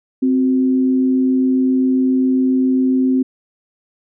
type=tone pair together; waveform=sine; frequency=260 / 367.4 Hz; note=C4 / F#4; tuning=-11 / -12 cents; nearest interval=tritone; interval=599 cents; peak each=-12 / -24 dBFS; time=0.22-3.23 s; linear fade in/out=10 ms; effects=none